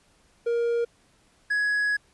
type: tone pair in turn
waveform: triangle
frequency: 470 / 1674.9 Hz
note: A#4 / G#6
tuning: +14 / +14 cents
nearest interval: octave + minor seventh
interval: 2200 cents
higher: second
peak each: -20 dBFS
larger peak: neither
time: 0.46-0.85 / 1.5-1.97 s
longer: second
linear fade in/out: 10 ms
effects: pink hiss -62 dBFS RMS until 2.13 s + resampled to 24000 Hz